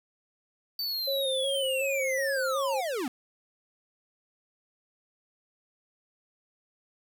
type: linear sweep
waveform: square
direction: down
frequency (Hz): 4597 to 230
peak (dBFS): -30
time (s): 0.79-3.08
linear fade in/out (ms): 2
type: tone with vibrato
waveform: sine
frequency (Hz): 537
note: C5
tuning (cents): +45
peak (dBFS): -28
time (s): 1.07-2.81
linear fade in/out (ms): 10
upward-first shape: square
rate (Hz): 2.7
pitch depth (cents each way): 33
effects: 9-bit